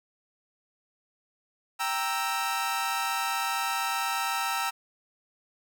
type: chord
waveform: sawtooth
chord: E diminished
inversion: first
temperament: equal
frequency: 784 / 932.3 / 1318.5 Hz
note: G5 / Bb5 / E6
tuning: 0 / 0 / 0 cents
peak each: -29 / -28 / -27 dBFS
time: 1.79-4.71 s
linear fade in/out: 20 ms
effects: none